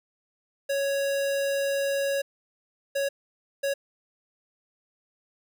square tone bursts at uneven times, 555 Hz, C#5, 2 cents sharp, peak -25 dBFS, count 3, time 0.69-2.22 / 2.95-3.09 / 3.63-3.74 s, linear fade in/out 10 ms, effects none

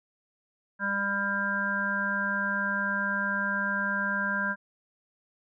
harmonic tone, 199.5 Hz, G3, 31 cents sharp, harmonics 1 / 3 / 5 / 7 / 8, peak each -34 / -39 / -35 / -34 / -28 dBFS, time 0.79-4.56 s, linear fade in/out 50 ms, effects none

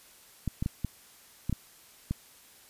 clicks, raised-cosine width 5 ms, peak -17 dBFS, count 7, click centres 0.477 / 0.625 / 0.661 / 0.847 / 1.496 / 1.527 / 2.11 s, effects white hiss -56 dBFS RMS until 2.69 s + resampled to 32000 Hz

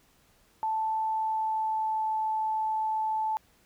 sine tone with pitch glide, 879 to 872.9 Hz, A5 to A5, -2 to -14 cents, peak -26 dBFS, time 0.63-3.37 s, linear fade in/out 0 ms, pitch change -12 cents, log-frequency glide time 1.09-2.14 s, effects pink hiss -64 dBFS RMS until 3.65 s

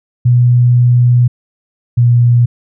sine tone pair in turn, 122.4 / 120.3 Hz, B2 / B2, -15 / -45 cents, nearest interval unison, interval 30 cents, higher first, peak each -5 dBFS, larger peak neither, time 0.25-1.28 / 1.97-2.46 s, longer first, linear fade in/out 10 ms, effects none

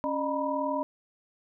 sine tone cluster, 277 / 608 / 945 / 985 Hz, C#4 / D#5 / A#5 / B5, -1 / -40 / +23 / -5 cents, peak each -32 / -31 / -34 / -33 dBFS, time 0.04-0.83 s, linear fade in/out 0 ms, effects none

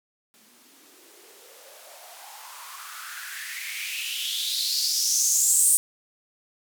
violet noise with band-pass filter sweep, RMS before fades -28 dBFS, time 0.34-5.77 s, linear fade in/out 0 ms, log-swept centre 210 to 9000 Hz, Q 5.6, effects none

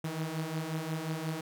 sawtooth beating tone pair, 155.56 / 161.16 Hz, D#3 / E3, 0 / -39 cents, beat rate 5.6 Hz, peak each -34 / -31 dBFS, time 0.04-1.41 s, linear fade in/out 5 ms, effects none

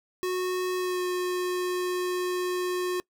square tone with pitch glide, 366.4 to 361.6 Hz, F#4 to F#4, -17 to -40 cents, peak -27 dBFS, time 0.23-3 s, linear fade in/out 0 ms, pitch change -23 cents, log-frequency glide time 0.76-1.04 s, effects noise-tail reverb RT60 0.1 s tail -23 dB re dry

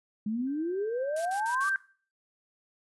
sine exponential sweep, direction up, 206.1 to 1196 Hz, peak -28 dBFS, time 0.26-1.69 s, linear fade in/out 5 ms
sine tone with exponential growth, 1568 Hz, G6, in tune, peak -24 dBFS, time 0.47-1.76 s, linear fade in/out 1 ms, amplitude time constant 280 ms
blue noise bursts, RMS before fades -40 dBFS, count 4, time 1.16-1.699 s, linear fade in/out 5 ms, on 95 ms, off 53 ms
effects noise-tail reverb RT60 0.4 s tail -17 dB re dry + resampled to 24000 Hz

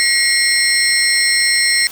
sine tone cluster, 1908 / 2151 / 4206 / 5440 / 8250 Hz, A#6 / C7 / C8 / F8 / C9, +40 / +47 / +8 / -46 / -25 cents, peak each -18 dBFS, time 0-1.87 s, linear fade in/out 0 ms, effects white hiss -33 dBFS RMS until 1.91 s

